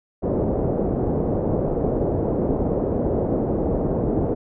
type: low-pass noise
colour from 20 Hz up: white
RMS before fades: -22 dBFS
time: 0.22-4.35 s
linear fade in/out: 20 ms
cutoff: 550 Hz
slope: 24 dB/octave
effects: none